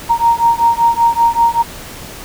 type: beating tone pair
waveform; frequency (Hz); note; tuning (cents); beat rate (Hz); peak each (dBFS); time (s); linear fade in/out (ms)
sine; 928 / 933.2; A#5 / A#5; -8 / +2; 5.2; -12 / -12; 0.09-1.63; 20
effects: pink hiss -31 dBFS RMS until 2.24 s